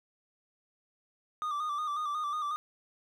triangle tone with vibrato, 1198 Hz, D6, 34 cents sharp, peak -29 dBFS, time 1.42-2.56 s, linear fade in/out 0 ms, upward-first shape square, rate 5.5 Hz, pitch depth 46 cents each way, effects none

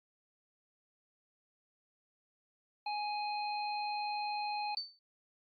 harmonic tone, 833 Hz, G#5, 5 cents sharp, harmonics 1 / 3 / 5, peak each -35 / -44 / -44 dBFS, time 2.86-4.75 s, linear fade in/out 5 ms
sine tone with exponential decay, 4543 Hz, C#8, 42 cents sharp, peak -31 dBFS, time 4.77-4.99 s, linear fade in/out 1 ms, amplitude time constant 47 ms
effects AAC 48 kbps

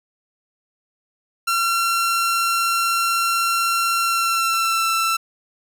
sawtooth tone with pitch glide, 1364 to 1335.9 Hz, F6 to E6, -41 to +23 cents, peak -14 dBFS, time 1.47-5.17 s, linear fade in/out 10 ms, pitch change -36 cents, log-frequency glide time 4.01-4.9 s, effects none

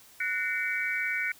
sine tone cluster, 1478 / 1832 / 2077 / 2275 Hz, F#6 / A#6 / C7 / C#7, -2 / -31 / -13 / +44 cents, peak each -32 / -35 / -35 / -31 dBFS, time 0.2-1.32 s, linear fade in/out 5 ms, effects white hiss -55 dBFS RMS until 1.39 s

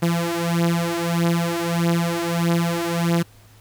sawtooth beating tone pair, 168.8 / 170.4 Hz, E3 / F3, +41 / -42 cents, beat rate 1.6 Hz, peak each -18 dBFS, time 0.02-3.23 s, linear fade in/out 10 ms, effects added 106 Hz sine -48 dBFS peak until 3.6 s + pink hiss -53 dBFS RMS until 3.6 s

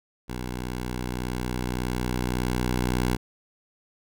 10% pulse tone with level ramp, 61.74 Hz, B1, in tune, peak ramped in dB -23 to -14 dBFS, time 0.28-3.17 s, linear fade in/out 20 ms, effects none

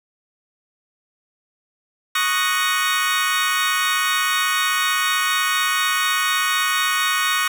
25% pulse chord, D# minor seventh, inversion third, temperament equal, 1108.7 / 1244.5 / 1480 / 1864.7 Hz, C#6 / D#6 / F#6 / A#6, 0 / 0 / 0 / 0 cents, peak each -20 dBFS, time 2.15-7.48 s, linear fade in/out 5 ms, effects none

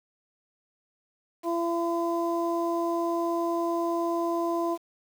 harmonic tone, 338.7 Hz, E4, 47 cents sharp, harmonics 1 / 2 / 3, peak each -27 / -30 / -32 dBFS, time 1.43-4.78 s, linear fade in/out 50 ms, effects 8-bit

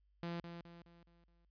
sawtooth tone with echo, 170.7 Hz, F3, 39 cents flat, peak -36 dBFS, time 0.23-0.4 s, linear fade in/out 0 ms, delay 210 ms, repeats 5, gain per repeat -7 dB, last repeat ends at 1.45 s, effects added 50 Hz sine -70 dBFS peak until 1.5 s + resampled to 11025 Hz

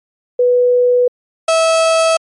sine / 35% pulse tone pair in turn, 492.7 / 651.4 Hz, B4 / E5, -4 / -21 cents, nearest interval perfect fourth, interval 483 cents, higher second, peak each -8 dBFS, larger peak neither, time 0.39-1.08 / 1.48-2.17 s, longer neither, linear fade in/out 5 ms, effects MP3 48 kbps

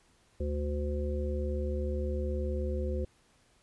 harmonic tone, 73.42 Hz, D2, in tune, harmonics 1 / 3 / 5 / 7, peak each -31 / -40 / -38 / -38 dBFS, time 0.4-3.05 s, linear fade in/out 5 ms, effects pink hiss -66 dBFS RMS until 3.62 s + resampled to 24000 Hz

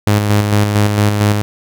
sawtooth tone with tremolo, 103.83 Hz, G#2, in tune, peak -5 dBFS, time 0.07-1.42 s, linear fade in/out 0 ms, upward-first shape square, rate 4.4 Hz, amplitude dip 40%, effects none

